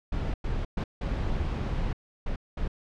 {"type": "noise bursts at uneven times", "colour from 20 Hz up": "brown", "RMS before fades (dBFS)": -29, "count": 6, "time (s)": [[0.12, 0.34], [0.44, 0.65], [0.77, 0.84], [1.01, 1.93], [2.26, 2.36], [2.57, 2.68]], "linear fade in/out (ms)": 5, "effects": ["low-pass 4000 Hz 12 dB/octave"]}